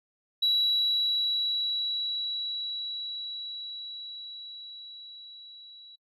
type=tone with level ramp; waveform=sine; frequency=3911 Hz; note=B7; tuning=18 cents flat; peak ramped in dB=-20 to -47 dBFS; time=0.42-5.96 s; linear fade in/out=10 ms; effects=noise-tail reverb RT60 0.1 s tail -25 dB re dry + tanh soft clip ceiling -18 dBFS